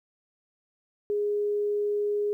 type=tone; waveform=sine; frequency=413.5 Hz; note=G#4; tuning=8 cents flat; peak=-24 dBFS; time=1.1-2.33 s; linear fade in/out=0 ms; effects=11-bit

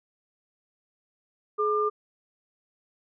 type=tone pair together; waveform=sine; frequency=423.8 / 1198.7 Hz; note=G#4 / D6; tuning=+35 / +35 cents; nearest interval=octave + tritone; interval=1800 cents; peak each=-25 dBFS; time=1.58-1.9 s; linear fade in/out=20 ms; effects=none

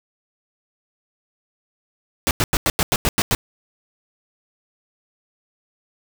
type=noise bursts; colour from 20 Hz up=pink; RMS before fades=-18 dBFS; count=9; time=2.27-3.349 s; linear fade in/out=0 ms; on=39 ms; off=91 ms; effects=none

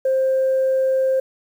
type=tone; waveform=sine; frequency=527 Hz; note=C5; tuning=12 cents sharp; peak=-14 dBFS; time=0.05-1.2 s; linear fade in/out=5 ms; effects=tanh soft clip ceiling -12 dBFS + 8-bit

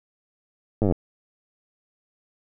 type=slowing click train; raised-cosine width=2 ms; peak=-9 dBFS; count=11; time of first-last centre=0.82-0.923 s; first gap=9 ms; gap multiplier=1.03; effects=none

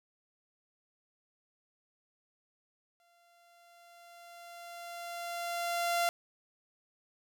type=tone with exponential growth; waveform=sawtooth; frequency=690 Hz; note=F5; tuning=21 cents flat; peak=-23 dBFS; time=3-6.09 s; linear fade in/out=0 ms; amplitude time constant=670 ms; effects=none

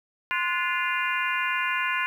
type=harmonic tone with a mistuned harmonic; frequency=347 Hz; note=F4; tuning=11 cents flat; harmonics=3 / 4 / 5 / 6 / 7 / 8; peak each=-29 / -30 / -31 / -32 / -32 / -33 dBFS; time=0.31-2.06 s; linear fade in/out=0 ms; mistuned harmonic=4; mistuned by=+86 cents; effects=9-bit

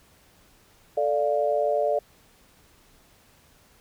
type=chord; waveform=sine; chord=D minor; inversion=second; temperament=equal; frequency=440 / 587.3 / 698.5 Hz; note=A4 / D5 / F5; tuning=0 / 0 / 0 cents; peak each=-27 / -23 / -27 dBFS; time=0.97-1.99 s; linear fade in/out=5 ms; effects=pink hiss -58 dBFS RMS until 3.8 s

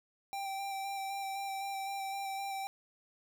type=tone with vibrato; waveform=square; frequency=784 Hz; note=G5; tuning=in tune; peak=-37 dBFS; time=0.33-2.67 s; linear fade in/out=0 ms; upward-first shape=square; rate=3.9 Hz; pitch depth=14 cents each way; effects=none

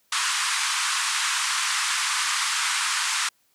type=band-pass noise; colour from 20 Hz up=pink; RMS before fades=-25 dBFS; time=0.12-3.29 s; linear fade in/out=5 ms; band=1000 to 9800 Hz; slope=48 dB/octave; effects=white hiss -66 dBFS RMS until 3.54 s + high-pass 60 Hz 12 dB/octave

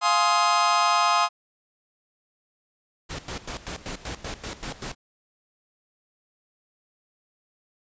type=chord; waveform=40% pulse; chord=F minor seventh; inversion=none; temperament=just; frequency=698.5 / 838.1 / 1047.7 / 1257.2 Hz; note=F5 / Ab5 / C6 / Eb6; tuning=0 / +16 / +2 / +18 cents; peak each=-25 / -26 / -22 / -22 dBFS; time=0.01-1.29 s; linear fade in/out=50 ms
type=noise with tremolo; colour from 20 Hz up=pink; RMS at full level=-33 dBFS; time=3.09-4.95 s; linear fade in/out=20 ms; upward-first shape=square; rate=5.2 Hz; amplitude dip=80%
effects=resampled to 16000 Hz

